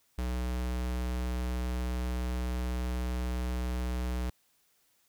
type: tone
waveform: square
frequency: 61.74 Hz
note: B1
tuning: in tune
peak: -31 dBFS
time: 0.18-4.3 s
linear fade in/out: 5 ms
effects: white hiss -70 dBFS RMS until 5.08 s